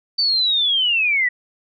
sine linear sweep, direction down, 4600 to 1908 Hz, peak -15 dBFS, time 0.18-1.29 s, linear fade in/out 10 ms, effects none

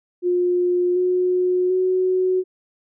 sine tone with pitch steps, 356.5 / 363.4 / 370.4 Hz, F4 / F#4 / F#4, +36 / -31 / +2 cents, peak -16 dBFS, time 0.22-2.44 s, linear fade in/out 50 ms, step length 740 ms, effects none

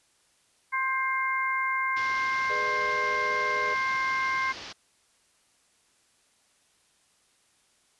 harmonic tone, 528 Hz, C5, 16 cents sharp, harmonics 2 / 3 / 4, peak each -28 / -32 / -29 dBFS, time 0.72-4.53 s, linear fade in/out 20 ms
white low-pass noise, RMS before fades -42 dBFS, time 1.96-4.73 s, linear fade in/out 10 ms, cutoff 5600 Hz, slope 48 dB/octave
sine chord, G# diminished, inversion none, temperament equal with one note detuned, 415.3 / 493.9 / 602.4 Hz, G#4 / B4 / D5, 0 / 0 / +44 cents, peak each -37 dBFS, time 2.49-3.75 s, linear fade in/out 20 ms
effects white hiss -66 dBFS RMS until 7.99 s + resampled to 24000 Hz

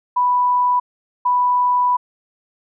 sine tone bursts at uneven times, 987.8 Hz, B5, in tune, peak -13 dBFS, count 2, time 0.16-0.8 / 1.25-1.97 s, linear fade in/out 10 ms, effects none

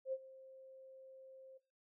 sine tone with ADSR envelope, 528 Hz, C5, 16 cents sharp, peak -35 dBFS, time 0.05-1.58 s, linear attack 76 ms, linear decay 46 ms, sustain -20 dB, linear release 12 ms, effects noise-tail reverb RT60 0.3 s tail -17 dB re dry

